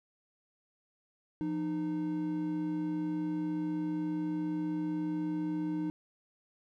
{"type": "tone pair together", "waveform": "triangle", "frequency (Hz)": [172.3, 307], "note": ["F3", "D#4"], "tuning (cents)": [-23, -23], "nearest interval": "minor seventh", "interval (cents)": 1000, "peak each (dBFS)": [-36, -30], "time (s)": [1.41, 5.9], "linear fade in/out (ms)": 0, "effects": []}